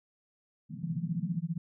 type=band-pass noise; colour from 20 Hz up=white; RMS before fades=-41 dBFS; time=0.69-1.4 s; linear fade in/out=20 ms; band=120 to 240 Hz; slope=96 dB/octave
type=tone with tremolo; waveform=sine; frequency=167.1 Hz; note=E3; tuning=24 cents sharp; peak=-27 dBFS; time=0.83-1.58 s; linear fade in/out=5 ms; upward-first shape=sine; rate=15 Hz; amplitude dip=100%
effects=none